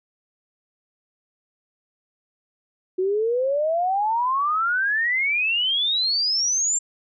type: exponential sweep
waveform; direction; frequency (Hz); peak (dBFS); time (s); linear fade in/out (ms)
sine; up; 363.7 to 7459; -19; 2.98-6.79; 10
effects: none